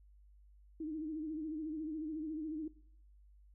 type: tone with vibrato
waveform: sine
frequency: 311.1 Hz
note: D#4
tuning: in tune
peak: -38 dBFS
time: 0.8-2.68 s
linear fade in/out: 5 ms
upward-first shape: sine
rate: 14 Hz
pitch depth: 77 cents each way
effects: noise-tail reverb RT60 0.8 s tail -24 dB re dry + added 50 Hz sine -59 dBFS peak until 3.54 s